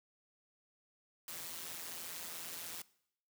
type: noise with amplitude modulation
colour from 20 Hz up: white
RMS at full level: -42 dBFS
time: 1.28-2.82 s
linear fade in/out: 2 ms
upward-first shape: sine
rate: 169 Hz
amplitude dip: 75%
effects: noise-tail reverb RT60 0.7 s tail -21 dB re dry + high-pass 100 Hz 12 dB/octave